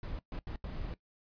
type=noise bursts at uneven times; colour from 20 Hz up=brown; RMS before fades=-39 dBFS; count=4; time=0.03-0.19 / 0.32-0.39 / 0.47-0.56 / 0.64-0.94 s; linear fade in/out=2 ms; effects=noise-tail reverb RT60 0.1 s tail -18 dB re dry + resampled to 11025 Hz